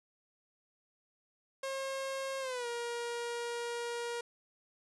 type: tone with pitch glide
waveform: sawtooth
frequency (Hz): 538 to 473.8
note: C5 to A#4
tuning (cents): +48 to +28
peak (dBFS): -32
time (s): 1.63-4.21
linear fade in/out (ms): 5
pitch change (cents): -220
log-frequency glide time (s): 2.4-2.67
effects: resampled to 24000 Hz + 10-bit